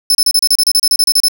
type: tone bursts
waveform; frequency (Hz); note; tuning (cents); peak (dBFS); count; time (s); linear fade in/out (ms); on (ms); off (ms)
sawtooth; 5260; E8; -5; -5; 15; 0.1-1.283; 2; 49; 32
effects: 7-bit